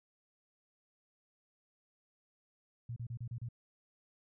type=tone bursts; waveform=sine; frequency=118.4 Hz; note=A#2; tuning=27 cents sharp; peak=-38 dBFS; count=6; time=2.89-3.488 s; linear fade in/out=5 ms; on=73 ms; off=32 ms; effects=none